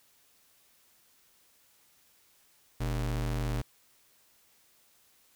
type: ring-modulated tone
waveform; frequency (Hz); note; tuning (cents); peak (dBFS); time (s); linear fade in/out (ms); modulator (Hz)
square; 85.4; F2; -38; -27; 2.8-3.62; 10; 37.2
effects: white hiss -65 dBFS RMS until 5.35 s